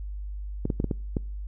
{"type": "clicks", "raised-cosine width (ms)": 3, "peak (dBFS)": -13, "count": 6, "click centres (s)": [0.654, 0.702, 0.801, 0.843, 0.912, 1.168], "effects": ["noise-tail reverb RT60 0.5 s tail -26 dB re dry", "added 50 Hz sine -32 dBFS peak until 1.47 s"]}